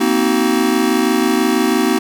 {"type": "chord", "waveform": "square", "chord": "C half-diminished seventh", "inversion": "third", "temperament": "just", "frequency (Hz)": [235.5, 261.6, 314, 376.7], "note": ["Bb3", "C4", "Eb4", "Gb4"], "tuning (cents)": [18, 0, 16, 31], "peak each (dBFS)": -19, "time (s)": [0, 1.99], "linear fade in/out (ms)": 10, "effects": []}